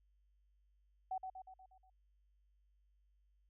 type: tone with echo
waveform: sine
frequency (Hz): 754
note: F#5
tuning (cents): +32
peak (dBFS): -37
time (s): 1.11-1.18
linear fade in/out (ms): 5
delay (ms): 120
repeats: 6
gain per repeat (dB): -5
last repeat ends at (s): 1.9
effects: added 50 Hz sine -70 dBFS peak until 3.49 s